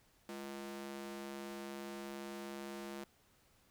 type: ring-modulated tone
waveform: sawtooth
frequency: 277.2 Hz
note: C#4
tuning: in tune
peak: -37 dBFS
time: 0.29-3.04 s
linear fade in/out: 0 ms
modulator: 69.9 Hz
effects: pink hiss -70 dBFS RMS until 3.7 s